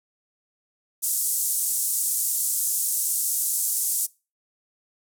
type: band-pass noise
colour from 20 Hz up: pink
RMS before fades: -25 dBFS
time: 1.02-4.07 s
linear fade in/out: 20 ms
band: 7700 to 14000 Hz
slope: 24 dB/octave
effects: noise-tail reverb RT60 0.3 s tail -23 dB re dry